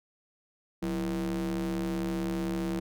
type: ring-modulated tone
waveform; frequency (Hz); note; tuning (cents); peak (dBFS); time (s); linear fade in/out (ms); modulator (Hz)
square; 73.42; D2; 0; -27; 0.82-2.8; 10; 258
effects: none